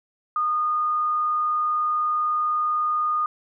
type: tone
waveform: sine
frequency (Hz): 1226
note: D#6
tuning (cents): -26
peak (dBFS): -20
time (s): 0.36-3.26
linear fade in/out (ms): 2
effects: none